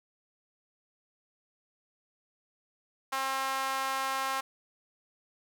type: tone with high-pass filter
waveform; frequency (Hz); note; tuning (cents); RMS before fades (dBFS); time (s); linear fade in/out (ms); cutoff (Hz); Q
sawtooth; 267.3; C4; +37; -32; 3.12-4.41; 10; 1000; 2.3
effects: none